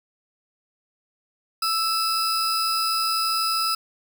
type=tone pair together; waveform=40% pulse; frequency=1318.5 / 4978 Hz; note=E6 / D#8; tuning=0 / 0 cents; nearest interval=octave + major seventh; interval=2300 cents; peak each=-23 dBFS; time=1.62-3.75 s; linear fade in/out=5 ms; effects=none